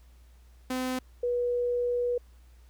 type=tone pair in turn; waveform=sawtooth / sine; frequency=256 / 486.3 Hz; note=C4 / B4; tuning=-38 / -27 cents; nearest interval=major seventh; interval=1111 cents; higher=second; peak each=-25 dBFS; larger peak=neither; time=0.7-0.99 / 1.23-2.18 s; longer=second; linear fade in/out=5 ms; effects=added 60 Hz sine -52 dBFS peak until 2.69 s + pink hiss -66 dBFS RMS until 2.69 s